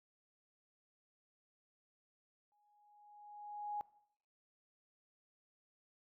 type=tone with exponential growth; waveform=sine; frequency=830.6 Hz; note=G#5; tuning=in tune; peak=-36 dBFS; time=2.52-3.81 s; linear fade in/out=0 ms; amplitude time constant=280 ms; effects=noise-tail reverb RT60 0.7 s tail -20 dB re dry